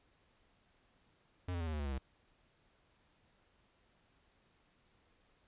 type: tone with pitch steps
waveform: square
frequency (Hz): 90.2 / 86.23 / 82.43 / 78.8 / 75.32 / 72.01 / 68.83 / 65.8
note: F#2 / F2 / E2 / D#2 / D2 / D2 / C#2 / C2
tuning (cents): -44 / -21 / 0 / +23 / +44 / -33 / -12 / +10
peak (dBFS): -37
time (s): 1.48-1.984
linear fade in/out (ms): 5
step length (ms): 63
effects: pink hiss -72 dBFS RMS until 5.47 s + resampled to 8000 Hz